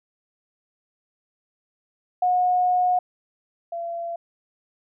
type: tone pair in turn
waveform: sine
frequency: 725 / 680.7 Hz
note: F#5 / F5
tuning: -35 / -45 cents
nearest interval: minor second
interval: 110 cents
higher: first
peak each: -17 / -27 dBFS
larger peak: first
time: 2.22-2.99 / 3.72-4.16 s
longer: first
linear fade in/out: 5 ms
effects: none